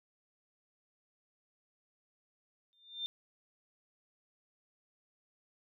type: tone with exponential growth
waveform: sine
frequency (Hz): 3601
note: A7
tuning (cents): +39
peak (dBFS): -32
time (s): 2.73-3.06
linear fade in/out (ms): 0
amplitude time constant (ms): 70
effects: none